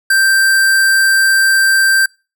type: tone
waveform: square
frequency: 1569 Hz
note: G6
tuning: 1 cent sharp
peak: -9 dBFS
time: 0.1-2.06 s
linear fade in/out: 5 ms
effects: noise-tail reverb RT60 0.3 s tail -26 dB re dry